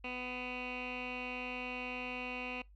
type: tone with low-pass filter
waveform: 15% pulse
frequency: 249.9 Hz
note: B3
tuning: 21 cents sharp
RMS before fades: -41 dBFS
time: 0.04-2.62 s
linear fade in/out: 5 ms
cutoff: 2700 Hz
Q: 7.1
effects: noise-tail reverb RT60 0.2 s tail -24 dB re dry + added 50 Hz sine -56 dBFS peak until 2.75 s